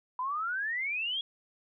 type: exponential sweep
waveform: sine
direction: up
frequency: 987.8 to 3346 Hz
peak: -30 dBFS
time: 0.19-1.21 s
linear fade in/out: 2 ms
effects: none